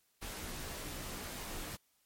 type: noise with comb filter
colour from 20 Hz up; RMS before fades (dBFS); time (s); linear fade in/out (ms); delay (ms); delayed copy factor
pink; -43; 0.21-1.77; 20; 18; -0.75
effects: white hiss -74 dBFS RMS until 2.05 s + MP3 64 kbps